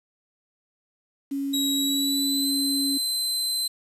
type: tone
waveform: sine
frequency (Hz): 277.2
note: C#4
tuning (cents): 0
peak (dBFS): -25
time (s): 1.31-2.98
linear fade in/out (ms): 10
type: tone with pitch glide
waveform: sawtooth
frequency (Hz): 3845 to 4067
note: B7 to C8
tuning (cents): -47 to -50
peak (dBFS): -21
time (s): 1.53-3.68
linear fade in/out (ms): 10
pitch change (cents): +97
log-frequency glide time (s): 1.72-2.54
effects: resampled to 32000 Hz + 8-bit